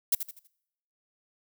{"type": "noise with echo", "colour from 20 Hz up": "violet", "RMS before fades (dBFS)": -23, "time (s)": [0.12, 0.15], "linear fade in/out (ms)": 5, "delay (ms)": 81, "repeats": 4, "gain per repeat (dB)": -9, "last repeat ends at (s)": 0.474, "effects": ["noise-tail reverb RT60 0.8 s tail -25 dB re dry"]}